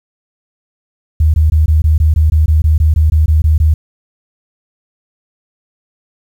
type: tone bursts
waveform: sine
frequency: 77.7 Hz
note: D#2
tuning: 2 cents flat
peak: -6 dBFS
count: 16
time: 1.2-3.74 s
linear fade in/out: 5 ms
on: 140 ms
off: 20 ms
effects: 7-bit